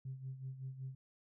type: tone with tremolo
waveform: sine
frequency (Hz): 132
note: C3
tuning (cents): +16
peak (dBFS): -39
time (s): 0.05-0.95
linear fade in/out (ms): 5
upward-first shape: sine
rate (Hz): 5.3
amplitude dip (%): 70
effects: tanh soft clip ceiling -36 dBFS